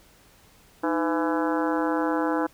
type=harmonic tone with a mistuned harmonic; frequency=167.5 Hz; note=E3; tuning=28 cents sharp; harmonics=2 / 3 / 4 / 5 / 6 / 7 / 8 / 9 / 10; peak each=-25 / -29 / -34 / -31 / -32 / -39 / -35 / -36 / -41 dBFS; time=0.83-2.47 s; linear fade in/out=10 ms; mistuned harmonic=2; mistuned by=-120 cents; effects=pink hiss -56 dBFS RMS until 2.53 s